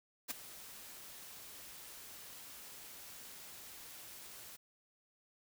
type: noise with ADSR envelope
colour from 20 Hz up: white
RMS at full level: -37 dBFS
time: 0.28-4.57 s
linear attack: 29 ms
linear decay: 11 ms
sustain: -15 dB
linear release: 17 ms
effects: none